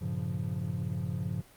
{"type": "chord", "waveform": "triangle", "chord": "G half-diminished seventh", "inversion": "none", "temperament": "equal with one note detuned", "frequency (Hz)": [98, 115.47, 138.59, 174.61], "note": ["G2", "Bb2", "Db3", "F3"], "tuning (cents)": [0, -16, 0, 0], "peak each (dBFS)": [-34, -36, -34, -34], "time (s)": [0.01, 1.42], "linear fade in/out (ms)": 10, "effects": ["pink hiss -57 dBFS RMS until 1.56 s", "Opus 32 kbps"]}